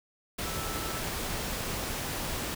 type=tone in noise; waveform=sine; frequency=1318.5 Hz; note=E6; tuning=in tune; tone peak=-41 dBFS; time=0.45-1.02 s; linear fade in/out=10 ms; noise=pink; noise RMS=-34 dBFS; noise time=0.38-2.55 s; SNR=-10 dB; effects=none